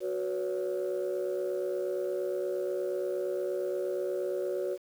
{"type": "chord", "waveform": "sine", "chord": "F# suspended fourth", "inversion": "none", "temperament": "equal with one note detuned", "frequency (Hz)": [370, 493.9, 562.4], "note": ["F#4", "B4", "C#5"], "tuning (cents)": [0, 0, 25], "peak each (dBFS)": [-31, -35, -33], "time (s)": [0, 4.78], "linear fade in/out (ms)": 50, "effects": ["tanh soft clip ceiling -24 dBFS", "9-bit"]}